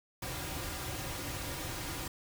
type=noise with comb filter; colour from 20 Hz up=pink; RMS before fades=-39 dBFS; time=0.22-2.08 s; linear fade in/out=5 ms; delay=4.6 ms; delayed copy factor=-0.6; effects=none

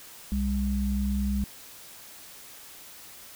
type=tone pair together; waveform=sine; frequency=63.4 / 201.3 Hz; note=B1 / G3; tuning=+46 / +46 cents; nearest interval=octave + minor sixth; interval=2000 cents; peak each=-27 dBFS; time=0.32-1.44 s; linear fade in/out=0 ms; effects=white hiss -47 dBFS RMS until 3.35 s

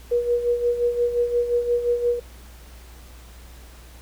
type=tone with tremolo; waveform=sine; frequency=480.5 Hz; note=B4; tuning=48 cents flat; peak=-16 dBFS; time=0.11-2.2 s; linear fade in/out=10 ms; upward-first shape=sine; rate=5.7 Hz; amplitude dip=65%; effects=added 60 Hz sine -42 dBFS peak until 4.01 s + pink hiss -49 dBFS RMS until 4.01 s

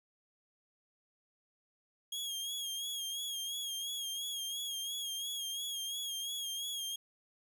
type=tone with vibrato; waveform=sawtooth; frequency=3274 Hz; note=G#7; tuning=25 cents flat; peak=-34 dBFS; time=2.12-6.96 s; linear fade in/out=5 ms; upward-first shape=sine; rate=2.9 Hz; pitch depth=52 cents each way; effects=none

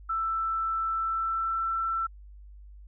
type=tone with pitch glide; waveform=sine; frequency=1327 to 1338.5 Hz; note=E6 to E6; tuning=+11 to +26 cents; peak=-26 dBFS; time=0.09-2.07 s; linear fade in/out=10 ms; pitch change=+15 cents; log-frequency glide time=0.91-1.67 s; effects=added 50 Hz sine -45 dBFS peak until 2.87 s

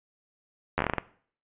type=slowing click train; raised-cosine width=0.5 ms; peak=-10 dBFS; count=9; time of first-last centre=0.78-0.983 s; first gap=11 ms; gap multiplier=1.23; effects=noise-tail reverb RT60 0.5 s tail -18 dB re dry + resampled to 8000 Hz

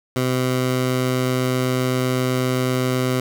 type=tone; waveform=15% pulse; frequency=127.8 Hz; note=C3; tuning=40 cents flat; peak=-12 dBFS; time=0.16-3.2 s; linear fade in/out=2 ms; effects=none

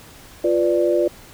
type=chord; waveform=sine; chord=B diminished; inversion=second; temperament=equal; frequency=349.2 / 493.9 / 587.3 Hz; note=F4 / B4 / D5; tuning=0 / 0 / 0 cents; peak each=-18 / -22 / -19 dBFS; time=0.44-1.08 s; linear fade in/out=5 ms; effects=pink hiss -44 dBFS RMS until 1.33 s

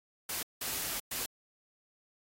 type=noise bursts at uneven times; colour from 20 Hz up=white; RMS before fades=-36 dBFS; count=3; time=0.29-0.43 / 0.61-1 / 1.11-1.26 s; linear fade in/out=5 ms; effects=AAC 48 kbps

